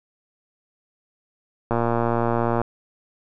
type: click train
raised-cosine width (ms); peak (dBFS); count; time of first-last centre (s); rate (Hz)
1; -8; 107; 1.71-2.616; 117
effects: none